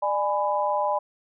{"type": "chord", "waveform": "sine", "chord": "G# diminished", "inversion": "second", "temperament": "just", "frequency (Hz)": [598, 830.6, 996.7], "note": ["D5", "G#5", "B5"], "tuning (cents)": [31, 0, 16], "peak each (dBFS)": -26, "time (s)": [0.02, 0.99], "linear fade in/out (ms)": 10, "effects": []}